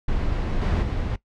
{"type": "noise with level steps", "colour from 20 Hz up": "brown", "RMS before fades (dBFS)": [-24, -20, -25], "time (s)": [0.08, 1.16], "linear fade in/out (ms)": 5, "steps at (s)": [0.61, 0.82], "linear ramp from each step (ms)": 10, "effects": ["noise-tail reverb RT60 0.1 s tail -19 dB re dry", "low-pass 4000 Hz 12 dB/octave"]}